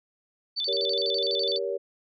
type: tone with vibrato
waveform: sine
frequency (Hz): 3995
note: B7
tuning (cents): +19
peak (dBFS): -26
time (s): 0.56-1.59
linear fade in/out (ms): 20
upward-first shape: square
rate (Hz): 12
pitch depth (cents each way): 220
type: chord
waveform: sine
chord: G diminished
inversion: none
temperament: just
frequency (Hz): 392 / 470.4 / 564.5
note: G4 / Bb4 / Db5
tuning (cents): 0 / +16 / +31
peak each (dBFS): -31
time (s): 0.67-1.78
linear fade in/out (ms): 20
effects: none